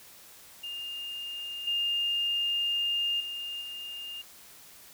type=tone with level steps; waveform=sine; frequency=2816 Hz; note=F7; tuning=14 cents sharp; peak=-35 / -26 / -34 / -37 dBFS; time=0.63-4.22 s; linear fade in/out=10 ms; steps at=1.67 / 3.2 / 3.61 s; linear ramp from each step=5 ms; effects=white hiss -52 dBFS RMS until 4.93 s